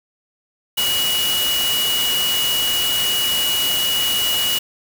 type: tone in noise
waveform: sine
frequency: 2916 Hz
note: F#7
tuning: 26 cents flat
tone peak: -18 dBFS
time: 0.77-4.59 s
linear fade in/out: 10 ms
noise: white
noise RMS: -23 dBFS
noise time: 0.77-4.59 s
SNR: +2 dB
effects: none